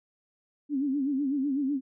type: tone with vibrato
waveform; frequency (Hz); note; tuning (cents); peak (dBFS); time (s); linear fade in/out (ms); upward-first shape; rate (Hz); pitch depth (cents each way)
sine; 277.2; C#4; 0; -25; 0.69-1.81; 50; sine; 8; 110
effects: none